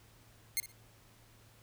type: tone with echo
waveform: 5% pulse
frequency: 2124 Hz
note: C7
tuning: 25 cents sharp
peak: -20 dBFS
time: 0.57-0.6 s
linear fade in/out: 0 ms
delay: 59 ms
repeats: 2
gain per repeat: -14 dB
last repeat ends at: 0.718 s
effects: added 111 Hz sine -63 dBFS peak until 1.62 s + pink hiss -63 dBFS RMS until 1.62 s